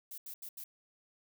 violet noise bursts at uneven times, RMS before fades -45 dBFS, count 4, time 0.11-0.18 / 0.26-0.34 / 0.42-0.49 / 0.57-0.64 s, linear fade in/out 5 ms, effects none

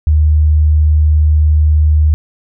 sine tone, 76.4 Hz, D#2, 31 cents flat, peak -6 dBFS, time 0.07-2.14 s, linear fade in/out 0 ms, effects none

